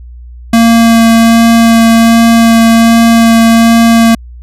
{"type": "tone with vibrato", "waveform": "square", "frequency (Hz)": 229.1, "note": "A#3", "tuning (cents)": -30, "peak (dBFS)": -3, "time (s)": [0.53, 4.15], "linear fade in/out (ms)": 5, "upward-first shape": "sine", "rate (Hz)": 1.3, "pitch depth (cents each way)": 9, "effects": ["added 60 Hz sine -26 dBFS peak until 4.42 s", "resampled to 32000 Hz"]}